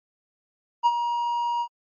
triangle tone with ADSR envelope, 950 Hz, A#5, 33 cents sharp, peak -12 dBFS, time 0.83-1.68 s, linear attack 31 ms, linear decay 45 ms, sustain -9 dB, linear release 66 ms, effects MP3 32 kbps

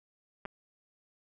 clicks, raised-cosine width 0.5 ms, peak -24 / -26 dBFS, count 2, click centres 0.453 / 0.458 s, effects none

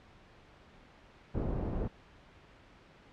pink low-pass noise, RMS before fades -34 dBFS, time 1.34-1.88 s, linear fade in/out 10 ms, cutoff 490 Hz, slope 12 dB/octave, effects pink hiss -58 dBFS RMS until 3.12 s + low-pass 3000 Hz 12 dB/octave

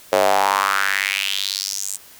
square tone with high-pass filter sweep, 49 Hz, G1, in tune, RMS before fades -20 dBFS, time 0.12-1.97 s, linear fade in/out 10 ms, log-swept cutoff 530 to 8100 Hz, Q 3.9, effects white hiss -45 dBFS RMS until 2.19 s

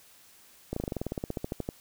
slowing click train, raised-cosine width 2 ms, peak -18 dBFS, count 18, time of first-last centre 0.73-1.689 s, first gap 34 ms, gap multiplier 1.06, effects white hiss -57 dBFS RMS until 1.8 s

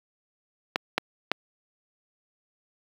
clicks, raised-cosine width 0.3 ms, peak -6 dBFS, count 3, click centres 0.759 / 0.98 / 1.316 s, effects high-pass 200 Hz 12 dB/octave + 7-bit

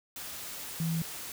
sine tone in noise, 164.2 Hz, E3, 6 cents flat, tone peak -28 dBFS, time 0.8-1.02 s, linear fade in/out 2 ms, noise white, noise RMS -41 dBFS, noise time 0.16-1.32 s, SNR +10 dB, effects none

